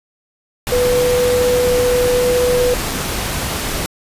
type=tone in noise; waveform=sine; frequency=494.2 Hz; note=B4; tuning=1 cent sharp; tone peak=-12 dBFS; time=0.72-2.74 s; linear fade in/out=0 ms; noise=pink; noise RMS=-21 dBFS; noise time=0.67-3.86 s; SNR=+6 dB; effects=resampled to 32000 Hz